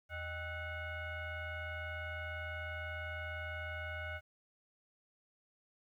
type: tone with frequency modulation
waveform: sine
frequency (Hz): 783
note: G5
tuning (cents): -2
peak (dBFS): -39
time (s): 0.09-4.21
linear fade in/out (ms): 50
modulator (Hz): 700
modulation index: 2.1
effects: 12-bit